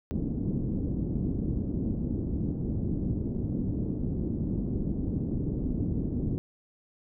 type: low-pass noise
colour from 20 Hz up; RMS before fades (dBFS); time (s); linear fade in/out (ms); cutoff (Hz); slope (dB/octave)
white; -30; 0.11-6.38; 0; 290; 24
effects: none